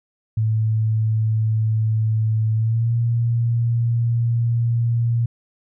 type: tone with pitch glide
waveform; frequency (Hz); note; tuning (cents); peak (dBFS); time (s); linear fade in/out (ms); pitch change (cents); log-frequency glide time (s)
sine; 110 to 117.22; A2 to A#2; 0 to +10; -16; 0.37-5.26; 5; +110; 2.54-2.94
effects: none